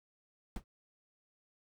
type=noise with exponential decay; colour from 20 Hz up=brown; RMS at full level=-34 dBFS; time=0.56-0.64 s; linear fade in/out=1 ms; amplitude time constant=16 ms; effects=none